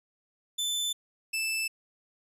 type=tone pair in turn; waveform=sawtooth; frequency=3523 / 2639 Hz; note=A7 / E7; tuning=+1 / +1 cents; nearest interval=perfect fourth; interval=500 cents; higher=first; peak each=-25 dBFS; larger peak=neither; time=0.58-0.93 / 1.33-1.68 s; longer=neither; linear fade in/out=10 ms; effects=resampled to 32000 Hz